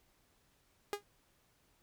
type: tone with exponential decay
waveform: sawtooth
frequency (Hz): 409.2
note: G#4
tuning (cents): -26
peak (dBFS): -27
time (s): 0.93-1.03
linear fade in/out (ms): 1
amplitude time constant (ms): 20
effects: pink hiss -72 dBFS RMS until 1.82 s